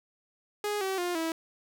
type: tone with pitch steps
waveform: sawtooth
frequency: 415.3 / 383 / 353.3 / 325.8 Hz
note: G#4 / G4 / F4 / E4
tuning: 0 / -40 / +20 / -20 cents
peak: -25 dBFS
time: 0.64-1.32 s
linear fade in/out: 2 ms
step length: 170 ms
effects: none